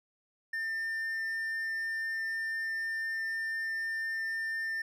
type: tone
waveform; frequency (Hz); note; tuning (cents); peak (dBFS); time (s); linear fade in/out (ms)
triangle; 1799; A6; +38; -30; 0.53-4.82; 5
effects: none